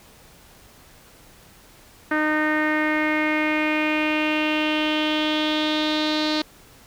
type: tone with low-pass filter sweep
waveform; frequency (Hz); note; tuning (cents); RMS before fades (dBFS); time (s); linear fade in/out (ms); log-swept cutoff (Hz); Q
sawtooth; 306.6; D#4; -25; -22; 2.11-6.42; 5; 1700 to 4200; 5
effects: pink hiss -50 dBFS RMS until 6.86 s